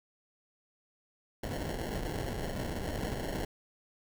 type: noise with sample-and-hold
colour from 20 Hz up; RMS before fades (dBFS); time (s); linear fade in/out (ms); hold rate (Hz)
pink; -36; 1.43-3.45; 5; 1225
effects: none